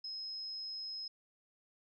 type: tone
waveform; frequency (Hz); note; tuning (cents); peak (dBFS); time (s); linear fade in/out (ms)
sine; 5130; E8; -48; -40; 0.04-1.08; 5
effects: none